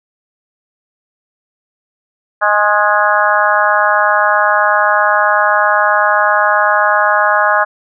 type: harmonic tone with a mistuned harmonic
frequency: 207.7 Hz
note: G#3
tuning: in tune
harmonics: 3 / 4 / 5 / 6 / 7 / 8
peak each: -16 / -16 / -16 / -16 / -16 / -16 dBFS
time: 2.41-7.65 s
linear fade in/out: 20 ms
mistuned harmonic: 5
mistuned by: +33 cents
effects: none